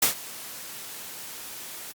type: noise with ADSR envelope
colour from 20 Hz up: white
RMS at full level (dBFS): -19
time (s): 0.02-1.93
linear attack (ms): 7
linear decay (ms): 110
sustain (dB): -20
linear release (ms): 23
effects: high-pass 100 Hz 12 dB/octave + Opus 48 kbps